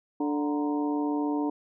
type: harmonic tone with a mistuned harmonic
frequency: 146.83 Hz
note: D3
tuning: in tune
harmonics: 2 / 3 / 4 / 5 / 6 / 7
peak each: -26 / -35 / -42 / -38 / -36 / -46 dBFS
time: 0.2-1.5 s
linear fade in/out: 5 ms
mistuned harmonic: 6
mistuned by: +100 cents
effects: none